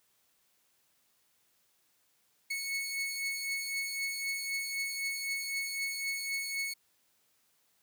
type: beating tone pair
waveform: sawtooth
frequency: 2202 / 2205.9 Hz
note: C#7 / C#7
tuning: -12 / -9 cents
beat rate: 3.9 Hz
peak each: -37 / -31 dBFS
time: 2.5-6.74 s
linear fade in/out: 10 ms
effects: white hiss -72 dBFS RMS until 7.82 s + high-pass 60 Hz 12 dB/octave